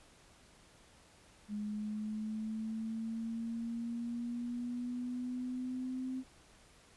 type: linear sweep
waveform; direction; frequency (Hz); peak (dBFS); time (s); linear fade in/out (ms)
sine; up; 207.7 to 259.9; -36; 1.48-6.24; 50
effects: pink hiss -62 dBFS RMS until 6.96 s + resampled to 24000 Hz